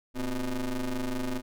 40% pulse ring-modulated tone, 122.5 Hz, B2, 14 cents flat, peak -25 dBFS, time 0.14-1.42 s, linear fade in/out 50 ms, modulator 135 Hz, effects none

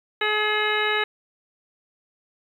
harmonic tone, 424.3 Hz, G#4, 37 cents sharp, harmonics 1 / 2 / 3 / 4 / 5 / 6 / 7 / 9, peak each -27 / -30 / -29 / -26 / -27 / -32 / -31 / -31 dBFS, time 0.21-1.04 s, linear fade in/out 5 ms, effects 9-bit

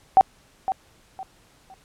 sine tone with echo, 764 Hz, G5, 45 cents flat, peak -9 dBFS, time 0.17-0.21 s, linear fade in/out 0 ms, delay 510 ms, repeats 3, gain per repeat -11 dB, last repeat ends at 1.74 s, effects pink hiss -57 dBFS RMS until 1.84 s + low-pass 11000 Hz 12 dB/octave

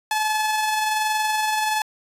sawtooth tone with amplitude modulation, 861 Hz, A5, 38 cents flat, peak -15 dBFS, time 0.11-1.82 s, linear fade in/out 2 ms, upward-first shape sine, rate 21.2 Hz, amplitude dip 30%, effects resampled to 32000 Hz

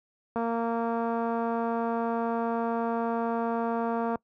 click train, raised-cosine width 1 ms, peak -17 dBFS, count 878, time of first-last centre 0.36-4.157 s, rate 231 Hz, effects noise-tail reverb RT60 0.1 s tail -24 dB re dry + high-pass 80 Hz 12 dB/octave

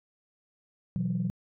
sine chord, B suspended fourth, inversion none, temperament equal, 123.47 / 164.81 / 185 Hz, B2 / E3 / F#3, 0 / 0 / 0 cents, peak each -32 / -31 / -29 dBFS, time 0.96-1.3 s, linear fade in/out 0 ms, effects tanh soft clip ceiling -20 dBFS

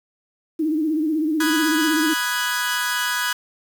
sine tone with vibrato, 311.1 Hz, D#4, in tune, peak -18 dBFS, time 0.59-2.14 s, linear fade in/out 10 ms, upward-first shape sine, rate 16 Hz, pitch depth 82 cents each way
sawtooth chord, G# minor seventh, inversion first, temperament equal, 987.8 / 1244.5 / 1480 / 1661.2 Hz, B5 / D#6 / F#6 / G#6, 0 / 0 / 0 / 0 cents, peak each -24 / -27 / -22 / -21 dBFS, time 1.4-3.33 s, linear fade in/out 5 ms
effects 8-bit

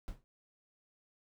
brown noise with exponential decay, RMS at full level -37 dBFS, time 0.08-0.24 s, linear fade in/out 0 ms, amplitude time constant 34 ms, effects none

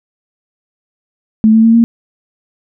sine tone with pitch steps, 218.6 / 222.9 / 227.4 / 231.9 Hz, A3 / A3 / A#3 / A#3, -11 / +23 / -43 / -9 cents, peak -4 dBFS, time 1.44-1.84 s, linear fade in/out 0 ms, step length 100 ms, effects none

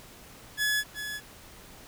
sawtooth tone with echo, 1700 Hz, G#6, 40 cents sharp, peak -21 dBFS, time 0.57-0.84 s, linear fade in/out 50 ms, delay 370 ms, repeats 1, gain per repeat -9 dB, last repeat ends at 1.21 s, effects pink hiss -50 dBFS RMS until 1.87 s

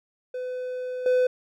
triangle tone with level steps, 504 Hz, B4, 35 cents sharp, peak -27 / -16 dBFS, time 0.34-1.27 s, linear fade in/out 5 ms, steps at 1.06 s, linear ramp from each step 2 ms, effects none

